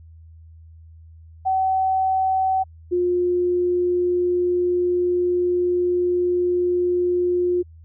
sine tone pair in turn, 760 / 355.8 Hz, F#5 / F4, +46 / +32 cents, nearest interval octave + minor second, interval 1314 cents, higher first, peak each -17 dBFS, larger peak neither, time 1.45-2.64 / 2.91-7.63 s, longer second, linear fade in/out 20 ms, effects added 81 Hz sine -42 dBFS peak until 7.84 s

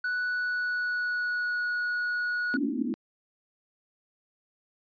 triangle tone with pitch glide, 1480 to 1457.9 Hz, F#6 to F#6, 0 to -26 cents, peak -25 dBFS, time 0.04-2.57 s, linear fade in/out 5 ms, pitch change -26 cents, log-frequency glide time 0.22-1.68 s
pink band-pass noise, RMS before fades -29 dBFS, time 2.54-2.94 s, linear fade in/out 0 ms, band 220 to 340 Hz, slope 96 dB/octave
effects resampled to 11025 Hz

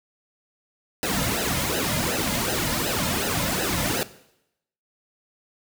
pink noise with flanger, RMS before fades -25 dBFS, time 1.03-4.03 s, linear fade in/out 0 ms, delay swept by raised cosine 0.87 to 2.67 ms, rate 2.7 Hz, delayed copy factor -0.95, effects noise-tail reverb RT60 0.8 s tail -17 dB re dry

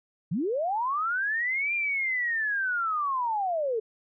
sine linear two-way sweep, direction up then down, 140.2 to 2412 to 423.4 Hz, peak -25 dBFS, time 0.31-3.8 s, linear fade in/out 10 ms, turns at 1.74 s, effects none

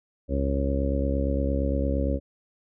harmonic tone, 68.7 Hz, C#2, 15 cents flat, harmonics 1 / 2 / 3 / 4 / 5 / 6 / 7 / 8, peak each -25 / -34 / -33 / -30 / -37 / -40 / -35 / -31 dBFS, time 0.28-2.2 s, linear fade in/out 50 ms, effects none

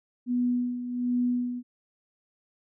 sine tone with tremolo, 245.6 Hz, B3, 9 cents flat, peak -22 dBFS, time 0.26-1.63 s, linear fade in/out 50 ms, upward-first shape sine, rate 1.3 Hz, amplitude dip 65%, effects none

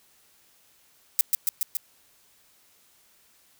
violet noise with echo, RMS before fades -19 dBFS, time 1.19-1.21 s, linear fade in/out 0 ms, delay 140 ms, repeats 4, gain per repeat -2 dB, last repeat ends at 1.77 s, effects white hiss -61 dBFS RMS until 3.59 s

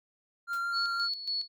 triangle tone with vibrato, 1386 Hz, F6, 14 cents flat, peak -28 dBFS, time 0.47-1.09 s, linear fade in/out 50 ms, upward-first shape sine, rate 5.9 Hz, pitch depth 9 cents each way
white noise with exponential decay, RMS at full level -45 dBFS, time 0.53-0.67 s, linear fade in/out 1 ms, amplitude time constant 30 ms
sine tone with tremolo, 4400 Hz, C#8, 14 cents flat, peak -29 dBFS, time 0.72-1.48 s, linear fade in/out 50 ms, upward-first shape square, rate 3.6 Hz, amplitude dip 65%
effects none

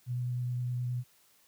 sine tone with vibrato, 123.47 Hz, B2, in tune, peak -30 dBFS, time 0.06-1.04 s, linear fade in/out 50 ms, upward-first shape sine, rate 9.6 Hz, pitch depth 11 cents each way, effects white hiss -65 dBFS RMS until 1.47 s + high-pass 60 Hz 12 dB/octave

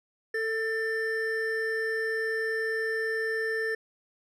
triangle tone pair together, 445.1 / 1785.5 Hz, A4 / A6, +20 / +25 cents, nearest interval 2 octaves, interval 2405 cents, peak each -28 dBFS, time 0.34-3.75 s, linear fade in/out 5 ms, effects resampled to 32000 Hz

